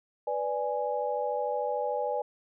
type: chord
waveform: sine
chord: G# diminished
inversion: first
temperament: equal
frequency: 493.9 / 587.3 / 830.6 Hz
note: B4 / D5 / G#5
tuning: 0 / 0 / 0 cents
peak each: -32 dBFS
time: 0.27-2.22 s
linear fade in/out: 5 ms
effects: none